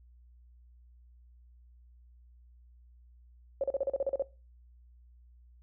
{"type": "tone bursts", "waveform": "sine", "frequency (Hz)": 547, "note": "C#5", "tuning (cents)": -23, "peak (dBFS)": -26, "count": 10, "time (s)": [3.61, 4.223], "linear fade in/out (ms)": 2, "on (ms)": 28, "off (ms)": 37, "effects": ["noise-tail reverb RT60 0.3 s tail -20 dB re dry", "added 60 Hz sine -55 dBFS peak until 5.62 s"]}